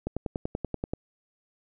click train, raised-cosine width 2 ms, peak -16 dBFS, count 10, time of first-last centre 0.07-0.935 s, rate 10.4 Hz, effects none

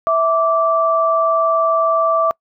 sine tone pair together, 655 / 1166.5 Hz, E5 / D6, -11 / -12 cents, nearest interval minor seventh, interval 999 cents, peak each -15 dBFS, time 0.07-2.31 s, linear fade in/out 0 ms, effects noise-tail reverb RT60 0.1 s tail -26 dB re dry

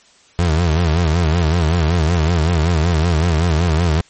30% pulse tone with vibrato, 82.41 Hz, E2, in tune, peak -10 dBFS, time 0.39-4.01 s, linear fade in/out 0 ms, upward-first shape sine, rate 5.3 Hz, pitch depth 130 cents each way, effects white hiss -50 dBFS RMS until 4.09 s + MP3 32 kbps

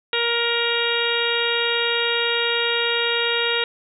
harmonic tone, 470.2 Hz, A#4, 15 cents sharp, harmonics 1 / 2 / 3 / 4 / 5 / 6 / 7 / 8, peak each -25 / -31 / -27 / -28 / -28 / -26 / -29 / -26 dBFS, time 0.13-3.64 s, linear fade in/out 2 ms, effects none

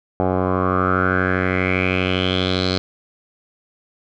10% pulse tone with low-pass filter sweep, 92.5 Hz, F#2, in tune, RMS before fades -19 dBFS, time 0.2-2.78 s, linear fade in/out 0 ms, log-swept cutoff 830 to 4400 Hz, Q 6, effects none

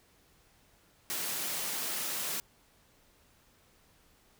white high-pass noise, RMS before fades -35 dBFS, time 1.1-2.4 s, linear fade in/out 0 ms, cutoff 130 Hz, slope 48 dB/octave, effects pink hiss -65 dBFS RMS until 4.39 s

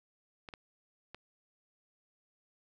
clicks, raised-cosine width 0.3 ms, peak -29 dBFS, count 3, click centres 0.488 / 0.538 / 1.146 s, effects none

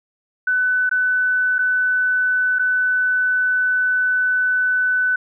sine tone with dropouts, 1500 Hz, F#6, 23 cents sharp, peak -15 dBFS, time 0.47-5.16 s, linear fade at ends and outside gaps 5 ms, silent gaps 0.894-0.912 / 1.584-1.589 / 2.587-2.593 s, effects none

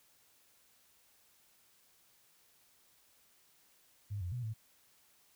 sine tone with pitch steps, 102.1 / 88.7 / 123.1 / 110.2 Hz, G#2 / F2 / B2 / A2, -29 / +27 / -5 / +3 cents, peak -36 dBFS, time 4.1-4.54 s, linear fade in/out 20 ms, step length 110 ms, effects white hiss -68 dBFS RMS until 5.35 s

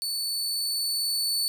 sawtooth tone with level ramp, 4479 Hz, C#8, 17 cents sharp, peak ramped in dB -25 to -21 dBFS, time 0.02-1.48 s, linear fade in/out 0 ms, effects none

